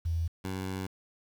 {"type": "tone pair in turn", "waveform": ["sine", "15% pulse"], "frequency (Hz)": [82.9, 94.45], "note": ["E2", "F#2"], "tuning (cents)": [10, 36], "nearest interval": "major second", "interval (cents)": 226, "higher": "second", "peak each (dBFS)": -27, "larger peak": "neither", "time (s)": [[0.05, 0.28], [0.44, 0.87]], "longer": "second", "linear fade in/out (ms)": 10, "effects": ["9-bit"]}